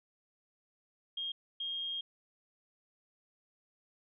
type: tone bursts at uneven times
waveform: sine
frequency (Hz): 3235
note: G#7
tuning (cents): -46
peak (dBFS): -35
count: 2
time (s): 1.17-1.32 / 1.6-2.01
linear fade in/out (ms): 5
effects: none